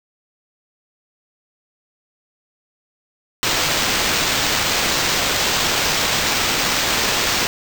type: noise with sample-and-hold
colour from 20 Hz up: white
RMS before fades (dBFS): -19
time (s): 3.43-7.47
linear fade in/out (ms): 0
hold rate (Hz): 11025
effects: none